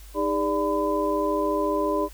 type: tone cluster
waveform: sine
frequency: 311 / 405.3 / 586 / 1007 Hz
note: D#4 / G#4 / D5 / B5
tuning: -1 / -42 / -4 / +33 cents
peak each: -27 dBFS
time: 0.14-2.09 s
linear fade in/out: 50 ms
effects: added 50 Hz sine -42 dBFS peak until 2.13 s + white hiss -51 dBFS RMS until 2.13 s

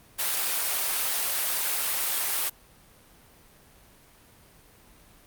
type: high-pass noise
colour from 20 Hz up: white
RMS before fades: -27 dBFS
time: 0.18-2.5 s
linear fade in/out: 20 ms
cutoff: 540 Hz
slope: 12 dB/octave
effects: pink hiss -55 dBFS RMS until 5.26 s + Opus 32 kbps

